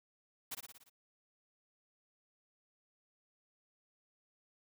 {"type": "noise with echo", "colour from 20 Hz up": "white", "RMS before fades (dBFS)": -41, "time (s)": [0.51, 0.55], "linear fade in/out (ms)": 10, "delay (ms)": 58, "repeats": 6, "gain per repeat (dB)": -4, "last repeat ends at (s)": 0.898, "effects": []}